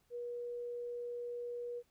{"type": "tone", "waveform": "sine", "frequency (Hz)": 481.3, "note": "B4", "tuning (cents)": -45, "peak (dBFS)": -39, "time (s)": [0.1, 1.83], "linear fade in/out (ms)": 50, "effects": ["pink hiss -75 dBFS RMS until 1.9 s"]}